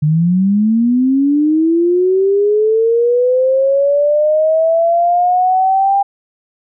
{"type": "linear sweep", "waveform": "sine", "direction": "up", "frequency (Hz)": [146.83, 800], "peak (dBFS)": -9, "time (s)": [0.02, 6.03], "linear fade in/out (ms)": 10, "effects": []}